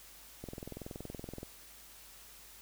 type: click train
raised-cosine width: 2 ms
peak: -29 dBFS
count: 22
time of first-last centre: 0.44-1.431 s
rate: 21.2 Hz
effects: added 50 Hz sine -64 dBFS peak until 2.61 s + white hiss -55 dBFS RMS until 2.61 s